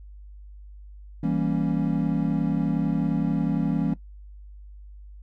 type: chord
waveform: triangle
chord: E diminished seventh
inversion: none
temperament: equal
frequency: 164.81 / 196 / 233.1 / 277.2 Hz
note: E3 / G3 / Bb3 / Db4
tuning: 0 / 0 / 0 / 0 cents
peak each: -24 / -26 / -26 / -25 dBFS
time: 1.23-3.94 s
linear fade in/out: 5 ms
effects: noise-tail reverb RT60 0.1 s tail -17 dB re dry + added 50 Hz sine -41 dBFS peak until 5.22 s